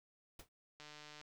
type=noise with exponential decay; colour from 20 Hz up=pink; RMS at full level=-48 dBFS; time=0.39-0.49 s; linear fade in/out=5 ms; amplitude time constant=21 ms
type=click train; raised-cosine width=0.2 ms; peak=-36 dBFS; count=63; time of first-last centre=0.8-1.213 s; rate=150 Hz
effects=none